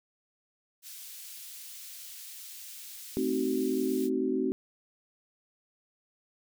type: high-pass noise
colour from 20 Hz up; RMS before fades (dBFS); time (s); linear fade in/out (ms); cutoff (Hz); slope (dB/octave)
white; -45; 0.82-4.1; 50; 2900; 12
type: chord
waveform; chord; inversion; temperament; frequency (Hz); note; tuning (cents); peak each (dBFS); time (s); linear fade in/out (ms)
sine; A diminished seventh; none; equal with one note detuned; 220 / 261.6 / 311.1 / 377.8; A3 / C4 / Eb4 / Gb4; 0 / 0 / 0 / +36; -36 / -30 / -34 / -30; 3.17-4.52; 0
effects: none